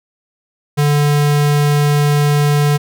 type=tone; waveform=square; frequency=146.3 Hz; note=D3; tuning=6 cents flat; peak=-11 dBFS; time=0.77-2.78 s; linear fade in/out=20 ms; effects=none